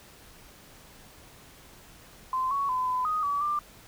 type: tone with pitch steps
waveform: sine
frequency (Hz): 1034 / 1115 / 1015 / 1009 / 1246 / 1144 / 1188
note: C6 / C#6 / B5 / B5 / D#6 / D6 / D6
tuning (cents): -21 / +10 / +47 / +37 / +2 / -46 / +20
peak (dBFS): -25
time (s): 2.33-3.59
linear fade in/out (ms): 2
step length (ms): 180
effects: pink hiss -52 dBFS RMS until 3.87 s